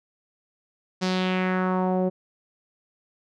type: tone with low-pass filter sweep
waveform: sawtooth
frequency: 185 Hz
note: F#3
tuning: in tune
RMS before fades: -24 dBFS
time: 1.01-2.1 s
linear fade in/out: 20 ms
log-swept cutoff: 5500 to 510 Hz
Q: 2.3
effects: none